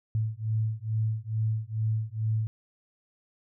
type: beating tone pair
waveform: sine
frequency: 108.8 / 111.1 Hz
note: A2 / A2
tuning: -19 / +17 cents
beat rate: 2.3 Hz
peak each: -29 dBFS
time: 0.15-2.47 s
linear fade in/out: 0 ms
effects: none